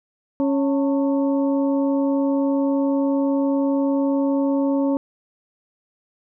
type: harmonic tone with a mistuned harmonic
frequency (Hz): 276.5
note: C#4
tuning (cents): -4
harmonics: 1 / 2 / 3 / 4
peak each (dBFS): -18 / -24 / -32 / -39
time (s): 0.4-4.97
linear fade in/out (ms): 0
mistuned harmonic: 3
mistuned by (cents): +130
effects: none